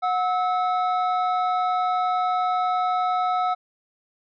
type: tone pair together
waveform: triangle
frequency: 730.5 / 1300 Hz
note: F#5 / E6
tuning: -22 / -24 cents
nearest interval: minor seventh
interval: 998 cents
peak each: -20 / -23 dBFS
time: 0.02-3.55 s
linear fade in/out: 20 ms
effects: resampled to 11025 Hz